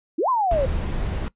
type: exponential two-way sweep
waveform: sine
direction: up then down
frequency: 274.1 to 1070 to 514 Hz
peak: -18 dBFS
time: 0.18-0.66 s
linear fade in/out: 10 ms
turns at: 0.29 s
type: noise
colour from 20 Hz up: brown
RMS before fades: -25 dBFS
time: 0.51-1.28 s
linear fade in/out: 0 ms
effects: noise-tail reverb RT60 0.1 s tail -20 dB re dry + resampled to 8000 Hz